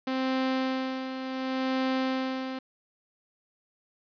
sawtooth tone with tremolo, 261.6 Hz, C4, in tune, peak -21 dBFS, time 0.07-2.59 s, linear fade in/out 5 ms, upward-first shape sine, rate 0.69 Hz, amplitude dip 60%, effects resampled to 11025 Hz + 9-bit

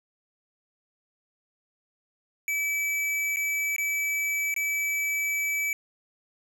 square tone with dropouts, 2301 Hz, D7, 36 cents flat, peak -26 dBFS, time 2.48-5.73 s, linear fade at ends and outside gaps 1 ms, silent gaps 3.361-3.369 / 3.763-3.782 / 4.541-4.563 s, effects none

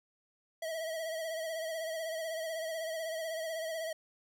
square tone with vibrato, 646 Hz, E5, 35 cents flat, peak -36 dBFS, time 0.62-3.93 s, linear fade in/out 5 ms, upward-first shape sine, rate 16 Hz, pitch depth 48 cents each way, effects none

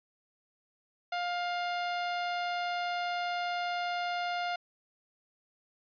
sawtooth tone, 705 Hz, F5, 16 cents sharp, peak -27 dBFS, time 1.12-4.56 s, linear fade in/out 5 ms, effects resampled to 11025 Hz

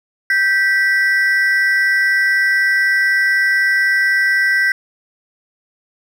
triangle ring-modulated tone, 1760 Hz, A6, in tune, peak -7 dBFS, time 0.3-4.72 s, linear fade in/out 2 ms, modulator 196 Hz, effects none

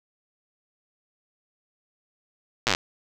slowing click train, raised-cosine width 0.2 ms, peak -3 dBFS, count 9, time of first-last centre 2.67-2.749 s, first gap 8 ms, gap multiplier 1.06, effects none

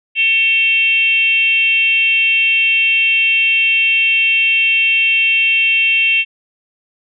sine tone with frequency modulation, 2700 Hz, E7, 41 cents sharp, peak -10 dBFS, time 0.15-6.25 s, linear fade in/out 50 ms, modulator 469 Hz, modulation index 0.62, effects none

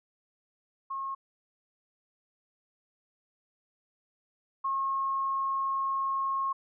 sine tone pair in turn, 1083 / 1083 Hz, C#6 / C#6, -41 / -41 cents, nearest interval unison, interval 0 cents, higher neither, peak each -32 / -27 dBFS, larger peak second, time 0.9-1.15 / 4.64-6.53 s, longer second, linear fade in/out 10 ms, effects none

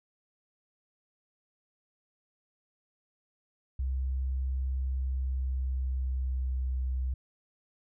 sine tone with pitch glide, 65.41 to 64.17 Hz, C2 to C2, 0 to -33 cents, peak -28 dBFS, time 3.79-7.14 s, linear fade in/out 5 ms, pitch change -33 cents, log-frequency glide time 4.83-6.8 s, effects none

